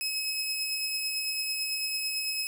sawtooth tone pair together, 2563 / 5135 Hz, E7 / E8, -49 / -46 cents, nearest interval octave, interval 1203 cents, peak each -30 / -29 dBFS, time 0.01-2.47 s, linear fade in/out 0 ms, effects none

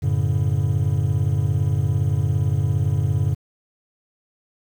triangle chord, F# minor, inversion none, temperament equal with one note detuned, 92.5 / 110 / 141.99 Hz, F#2 / A2 / C#3, 0 / 0 / +42 cents, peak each -20 dBFS, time 0.02-3.35 s, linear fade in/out 20 ms, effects 8-bit

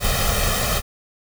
pink noise with comb filter, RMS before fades -20 dBFS, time 0-0.82 s, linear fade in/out 50 ms, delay 1.6 ms, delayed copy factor +0.85, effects none

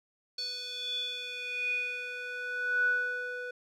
square tone with band-pass filter sweep, 493.9 Hz, B4, in tune, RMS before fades -34 dBFS, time 0.38-3.51 s, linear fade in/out 5 ms, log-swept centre 4500 to 1100 Hz, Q 9.8, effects none

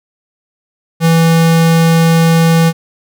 square tone, 164.81 Hz, E3, in tune, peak -7 dBFS, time 1-2.73 s, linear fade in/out 50 ms, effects none

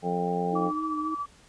harmonic tone, 88.1 Hz, F2, 16 cents sharp, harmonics 2 / 3 / 4 / 5 / 6 / 7 / 8 / 9, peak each -30 / -39 / -39 / -30 / -41 / -40 / -40 / -30 dBFS, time 0.02-0.72 s, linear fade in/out 50 ms
sine tone with vibrato, 311.1 Hz, D#4, in tune, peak -30 dBFS, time 0.52-1.15 s, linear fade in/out 10 ms, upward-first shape sine, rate 3.8 Hz, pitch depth 31 cents each way
sine tone with tremolo, 1154 Hz, D6, 31 cents flat, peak -27 dBFS, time 0.55-1.26 s, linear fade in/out 10 ms, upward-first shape triangle, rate 14 Hz, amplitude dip 55%
effects pink hiss -56 dBFS RMS until 1.48 s + resampled to 22050 Hz

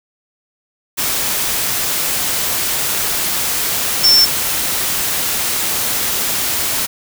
sine tone in noise, 5390 Hz, E8, 38 cents sharp, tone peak -7 dBFS, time 4.03-4.26 s, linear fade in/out 20 ms, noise white, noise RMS -18 dBFS, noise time 0.97-6.87 s, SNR +8 dB, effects none

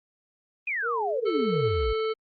sine exponential sweep, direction down, 2556 to 50.3 Hz, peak -26 dBFS, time 0.67-1.93 s, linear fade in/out 5 ms
sine tone with vibrato, 440.9 Hz, A4, 4 cents sharp, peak -29 dBFS, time 0.82-1.72 s, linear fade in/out 50 ms, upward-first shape sine, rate 3 Hz, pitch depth 130 cents each way
harmonic tone, 440 Hz, A4, in tune, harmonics 1 / 3 / 5 / 7 / 9 / 10, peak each -25 / -34 / -40 / -42 / -48 / -47 dBFS, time 1.25-2.14 s, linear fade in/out 20 ms
effects Opus 32 kbps

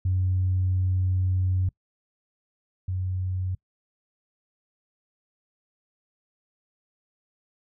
sine tone pair in turn, 92.5 / 92.5 Hz, F#2 / F#2, 0 / 0 cents, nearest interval unison, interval 0 cents, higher neither, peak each -20 / -25 dBFS, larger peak first, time 0.05-1.69 / 2.88-3.55 s, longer first, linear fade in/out 5 ms, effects noise-tail reverb RT60 0.1 s tail -24 dB re dry + tanh soft clip ceiling -16 dBFS

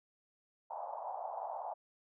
white band-pass noise, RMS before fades -42 dBFS, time 0.7-1.74 s, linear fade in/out 10 ms, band 650 to 890 Hz, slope 48 dB/octave, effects none

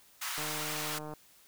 pink high-pass noise, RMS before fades -37 dBFS, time 0.21-0.99 s, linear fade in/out 10 ms, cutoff 1000 Hz, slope 24 dB/octave
click train, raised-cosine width 1 ms, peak -29 dBFS, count 116, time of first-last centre 0.38-1.137 s, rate 152 Hz
effects white hiss -61 dBFS RMS until 1.47 s

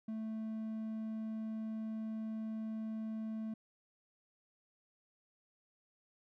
triangle tone, 220 Hz, A3, in tune, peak -36 dBFS, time 0.08-3.54 s, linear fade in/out 5 ms, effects none

